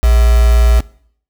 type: tone with quantisation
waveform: sine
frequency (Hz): 58.27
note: A#1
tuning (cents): 0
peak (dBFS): -6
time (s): 0.02-0.81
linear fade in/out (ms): 20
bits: 3
effects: noise-tail reverb RT60 0.6 s tail -21 dB re dry